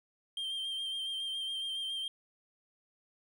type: tone with vibrato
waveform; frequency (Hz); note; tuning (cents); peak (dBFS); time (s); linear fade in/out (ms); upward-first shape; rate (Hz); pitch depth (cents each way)
triangle; 3169; G7; +18; -33; 0.37-2.08; 2; sine; 7.2; 26
effects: none